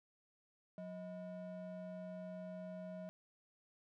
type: ring-modulated tone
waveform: triangle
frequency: 406.6 Hz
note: G#4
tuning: 37 cents flat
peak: -40 dBFS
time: 0.78-3.09 s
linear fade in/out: 0 ms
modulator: 225 Hz
effects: none